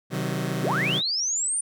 sawtooth chord, C diminished, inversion none, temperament just, 130.81 / 156.98 / 188.37 Hz, C3 / Eb3 / Gb3, 0 / +16 / +31 cents, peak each -26 dBFS, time 0.1-1.02 s, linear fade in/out 50 ms
sine linear sweep, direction up, 196 to 9310 Hz, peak -23 dBFS, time 0.63-1.61 s, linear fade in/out 5 ms
effects none

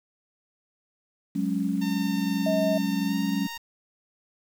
sine chord, F# suspended second, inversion none, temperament equal, 185 / 207.7 / 277.2 Hz, F#3 / G#3 / C#4, 0 / 0 / 0 cents, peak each -28 dBFS, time 1.35-3.47 s, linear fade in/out 10 ms
10% pulse tone with pitch glide, 907 to 926.6 Hz, A#5 to A#5, -48 to -11 cents, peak -27 dBFS, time 1.81-3.58 s, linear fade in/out 10 ms, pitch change +37 cents, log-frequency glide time 3.07-3.14 s
sine tone, 636 Hz, D#5, 38 cents sharp, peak -23 dBFS, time 2.46-2.78 s, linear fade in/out 5 ms
effects 8-bit

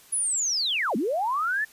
sine linear two-way sweep, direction down then up, 10548 to 193 to 1804 Hz, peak -23 dBFS, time 0.12-1.65 s, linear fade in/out 10 ms, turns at 0.96 s, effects white hiss -53 dBFS RMS until 1.72 s + resampled to 32000 Hz

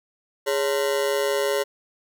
40% pulse ring-modulated tone, 485.6 Hz, B4, 29 cents flat, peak -17 dBFS, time 0.46-1.64 s, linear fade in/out 20 ms, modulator 72.5 Hz, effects none

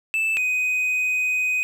triangle tone pair in turn, 2637 / 2503 Hz, E7 / D#7, 0 / +10 cents, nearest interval minor second, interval 90 cents, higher first, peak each -18 dBFS, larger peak neither, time 0.14-0.37 / 0.37-1.63 s, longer second, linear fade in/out 0 ms, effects none

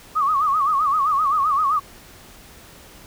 sine tone with vibrato, 1174.7 Hz, D6, in tune, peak -16 dBFS, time 0.15-1.8 s, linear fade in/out 20 ms, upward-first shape sine, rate 7.7 Hz, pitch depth 140 cents each way, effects pink hiss -45 dBFS RMS until 3.06 s

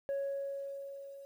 sine tone with level ramp, 554.4 Hz, C#5, in tune, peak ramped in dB -29 to -47 dBFS, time 0.09-1.25 s, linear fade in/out 0 ms, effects tanh soft clip ceiling -31 dBFS + 11-bit

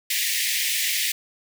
pink high-pass noise, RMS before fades -24 dBFS, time 0.1-1.12 s, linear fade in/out 5 ms, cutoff 1800 Hz, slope 96 dB/octave, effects none

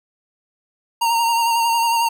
square tone with vibrato, 926 Hz, A#5, 12 cents flat, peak -16 dBFS, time 1.01-2.09 s, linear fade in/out 10 ms, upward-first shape sine, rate 11 Hz, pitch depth 26 cents each way, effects none

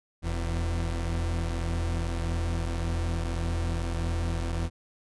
40% pulse tone pair together, 41.14 / 84 Hz, E1 / E2, -3 / +33 cents, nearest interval octave, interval 1236 cents, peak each -30 / -28 dBFS, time 0.22-4.7 s, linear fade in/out 50 ms, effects resampled to 24000 Hz

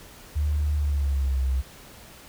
sine tone with pitch glide, 74.3 to 65.43 Hz, D2 to C2, +21 to +1 cents, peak -21 dBFS, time 0.35-1.62 s, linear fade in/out 20 ms, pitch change -220 cents, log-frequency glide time 0.75-1.41 s, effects pink hiss -47 dBFS RMS until 2.28 s

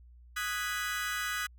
35% pulse chord, G# minor seventh, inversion second, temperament equal, 1244.5 / 1480 / 1661.2 / 1975.5 Hz, D#6 / F#6 / G#6 / B6, 0 / 0 / 0 / 0 cents, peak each -36 / -35 / -37 / -37 dBFS, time 0.36-1.47 s, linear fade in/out 10 ms, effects added 60 Hz sine -52 dBFS peak until 1.58 s

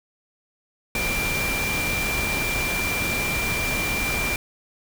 sine tone in noise, 2369 Hz, D7, 14 cents sharp, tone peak -25 dBFS, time 0.95-4.36 s, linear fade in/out 2 ms, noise pink, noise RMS -27 dBFS, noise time 0.95-4.36 s, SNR -1 dB, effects none

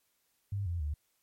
sine tone with pitch steps, 100 / 86.06 / 74.05 Hz, G2 / F2 / D2, +35 / -25 / +15 cents, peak -31 dBFS, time 0.52-0.94 s, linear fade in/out 5 ms, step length 140 ms, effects white hiss -75 dBFS RMS until 1.22 s + MP3 64 kbps

